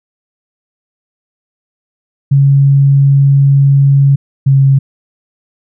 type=tone pair in turn; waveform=sine; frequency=138.9 / 136.36 Hz; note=C#3 / C#3; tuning=+4 / -28 cents; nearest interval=unison; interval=32 cents; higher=first; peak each=-4 dBFS; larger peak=neither; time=2.31-4.16 / 4.46-4.79 s; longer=first; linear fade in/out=10 ms; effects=none

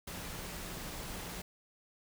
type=tone in noise; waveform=sine; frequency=176.3 Hz; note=F3; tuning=17 cents sharp; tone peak=-51 dBFS; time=0.07-1.42 s; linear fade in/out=5 ms; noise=pink; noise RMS=-43 dBFS; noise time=0.07-1.42 s; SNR=-11 dB; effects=none

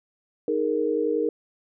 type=chord; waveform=sine; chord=D# suspended fourth; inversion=none; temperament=equal; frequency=311.1 / 415.3 / 466.2 Hz; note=D#4 / G#4 / A#4; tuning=0 / 0 / 0 cents; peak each=-27 / -27 / -24 dBFS; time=0.48-1.29 s; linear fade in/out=2 ms; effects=none

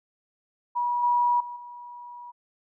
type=tone with level steps; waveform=sine; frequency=967 Hz; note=B5; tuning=37 cents flat; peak=-23 / -19 / -34 / -39 dBFS; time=0.75-2.32 s; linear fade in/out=20 ms; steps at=1.03 / 1.4 / 1.56 s; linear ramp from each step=5 ms; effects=none

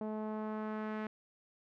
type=tone with low-pass filter sweep; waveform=sawtooth; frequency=215.4 Hz; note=A3; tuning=37 cents flat; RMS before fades=-39 dBFS; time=0.01-1.07 s; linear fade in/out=2 ms; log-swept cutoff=740 to 1900 Hz; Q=1.4; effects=none

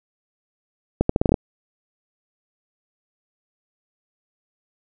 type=accelerating click train; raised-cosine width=2 ms; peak=-3 dBFS; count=8; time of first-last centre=1.01-1.342 s; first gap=84 ms; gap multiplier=0.8; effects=none

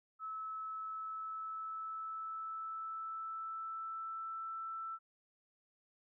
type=tone with pitch glide; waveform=sine; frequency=1300 to 1328.1 Hz; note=E6 to E6; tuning=-24 to +13 cents; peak=-40 dBFS; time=0.19-4.99 s; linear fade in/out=50 ms; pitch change=+37 cents; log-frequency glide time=0.61-4.58 s; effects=none

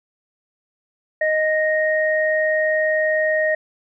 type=tone pair together; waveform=sine; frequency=622.3 / 1864.7 Hz; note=D#5 / A#6; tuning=0 / 0 cents; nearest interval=octave + perfect fifth; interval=1900 cents; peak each=-18 / -20 dBFS; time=1.21-3.55 s; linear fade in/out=5 ms; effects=none

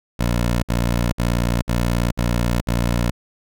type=tone bursts; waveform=15% pulse; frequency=59 Hz; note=A#1; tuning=22 cents sharp; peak=-11 dBFS; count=6; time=0.19-3.11 s; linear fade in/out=10 ms; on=440 ms; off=56 ms; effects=none

